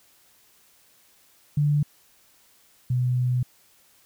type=tone pair in turn; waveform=sine; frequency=146.83 / 125.05 Hz; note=D3 / B2; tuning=0 / +22 cents; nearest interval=minor third; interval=278 cents; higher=first; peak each=-18 / -20 dBFS; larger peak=first; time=1.57-1.83 / 2.9-3.43 s; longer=second; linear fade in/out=5 ms; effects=white hiss -59 dBFS RMS until 4.05 s